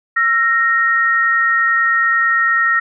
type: tone pair together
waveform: sine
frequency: 1344.4 / 1864.7 Hz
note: E6 / A#6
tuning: +34 / 0 cents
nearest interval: tritone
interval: 566 cents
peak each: -16 / -13 dBFS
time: 0.16-2.8 s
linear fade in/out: 10 ms
effects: none